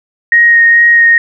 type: tone with vibrato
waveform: sine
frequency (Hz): 1869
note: A#6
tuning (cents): +4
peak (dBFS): -3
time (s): 0.32-1.18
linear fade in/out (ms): 2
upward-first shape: sine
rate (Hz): 2.3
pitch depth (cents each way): 11
effects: none